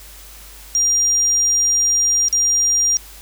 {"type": "tone with dropouts", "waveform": "sine", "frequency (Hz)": 5700, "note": "F8", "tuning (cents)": 34, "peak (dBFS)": -13, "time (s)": [0.75, 2.97], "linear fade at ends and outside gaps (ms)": 0, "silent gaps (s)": [2.284, 2.327], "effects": ["added 50 Hz sine -41 dBFS peak until 3.21 s", "white hiss -41 dBFS RMS until 3.21 s"]}